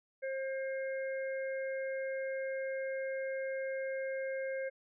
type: harmonic tone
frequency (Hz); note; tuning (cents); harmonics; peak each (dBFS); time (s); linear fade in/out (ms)
533; C5; +32; 1 / 3 / 4; -35 / -45 / -47; 0.22-4.7; 20
effects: none